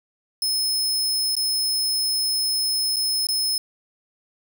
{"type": "tone with dropouts", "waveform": "sawtooth", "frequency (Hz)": 5190, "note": "E8", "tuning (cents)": -28, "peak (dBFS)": -18, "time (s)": [0.42, 3.58], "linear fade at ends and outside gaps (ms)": 2, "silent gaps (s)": [[1.353, 1.366], [2.961, 2.966], [3.269, 3.287]], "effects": ["9-bit"]}